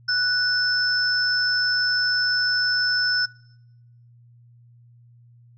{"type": "tone pair together", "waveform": "sine", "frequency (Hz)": [1480, 5274], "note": ["F#6", "E8"], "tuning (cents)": [0, 0], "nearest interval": "octave + minor seventh", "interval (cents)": 2200, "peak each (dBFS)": -22, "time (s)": [0.08, 3.26], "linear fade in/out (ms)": 10, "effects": ["noise-tail reverb RT60 0.9 s tail -24 dB re dry", "added 119 Hz sine -49 dBFS peak until 5.57 s"]}